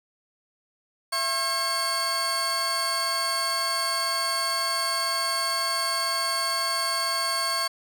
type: tone cluster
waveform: 35% pulse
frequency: 672 / 1082 / 1616 / 4489 Hz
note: E5 / C#6 / G#6 / C#8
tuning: +33 / -42 / -48 / +21 cents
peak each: -32 / -27 / -32 / -26 dBFS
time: 1.12-7.68 s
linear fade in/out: 10 ms
effects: none